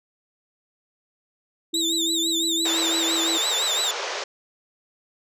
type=tone; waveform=sine; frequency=329.6 Hz; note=E4; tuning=in tune; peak=-27 dBFS; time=1.73-3.38 s; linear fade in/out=10 ms
type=tone with vibrato; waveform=30% pulse; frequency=3729 Hz; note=A#7; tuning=in tune; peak=-19 dBFS; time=1.74-3.91 s; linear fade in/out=2 ms; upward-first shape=triangle; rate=5.9 Hz; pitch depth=130 cents each way
type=band-pass noise; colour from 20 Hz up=pink; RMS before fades=-30 dBFS; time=2.65-4.24 s; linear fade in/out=5 ms; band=410 to 6600 Hz; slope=48 dB/octave
effects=resampled to 32000 Hz